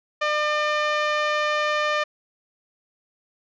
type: tone with band-pass filter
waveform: sawtooth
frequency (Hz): 601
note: D5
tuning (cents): +40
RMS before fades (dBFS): -23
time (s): 0.21-2.04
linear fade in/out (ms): 10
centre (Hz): 1700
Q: 0.9
effects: resampled to 16000 Hz